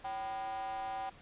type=tone with high-pass filter; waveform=square; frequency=110.2 Hz; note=A2; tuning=3 cents sharp; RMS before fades=-39 dBFS; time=0.04-1.1 s; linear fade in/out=10 ms; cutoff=800 Hz; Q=8; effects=pink hiss -57 dBFS RMS until 1.21 s + resampled to 8000 Hz